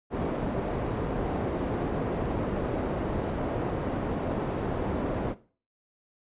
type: low-pass noise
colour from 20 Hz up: white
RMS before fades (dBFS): -30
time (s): 0.1-5.35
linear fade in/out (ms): 50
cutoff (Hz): 500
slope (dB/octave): 12
effects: noise-tail reverb RT60 0.4 s tail -17 dB re dry + resampled to 8000 Hz